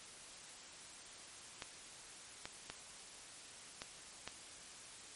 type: clicks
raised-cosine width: 0.2 ms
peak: -25 dBFS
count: 5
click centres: 1.622 / 2.455 / 2.7 / 3.819 / 4.276 s
effects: white hiss -54 dBFS RMS until 5.15 s + MP3 48 kbps